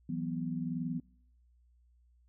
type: chord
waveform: sine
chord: E suspended second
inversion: none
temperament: just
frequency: 164.81 / 185.42 / 247.2 Hz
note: E3 / F#3 / B3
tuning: 0 / +4 / +2 cents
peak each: -37 / -39 / -36 dBFS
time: 0.09-1 s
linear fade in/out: 5 ms
effects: noise-tail reverb RT60 0.7 s tail -25 dB re dry + added 60 Hz sine -63 dBFS peak until 2.28 s